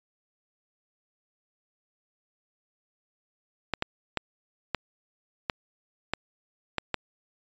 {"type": "clicks", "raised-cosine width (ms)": 0.3, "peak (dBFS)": -10, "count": 8, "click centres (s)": [3.737, 3.824, 4.173, 4.747, 5.498, 6.136, 6.783, 6.943], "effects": ["resampled to 16000 Hz"]}